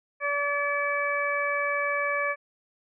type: harmonic tone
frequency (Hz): 574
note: D5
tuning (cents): -40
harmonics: 1 / 2 / 3 / 4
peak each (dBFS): -30 / -30 / -30 / -30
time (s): 0.2-2.36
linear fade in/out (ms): 50
effects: none